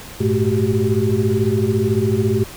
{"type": "tone cluster", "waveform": "sine", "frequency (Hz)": [101.6, 115.6, 216.2, 374.8, 392.8], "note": ["G#2", "A#2", "A3", "F#4", "G4"], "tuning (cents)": [-38, -14, -30, 22, 4], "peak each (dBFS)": -21, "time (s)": [0.2, 2.44], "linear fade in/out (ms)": 10, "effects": ["pink hiss -36 dBFS RMS until 2.56 s"]}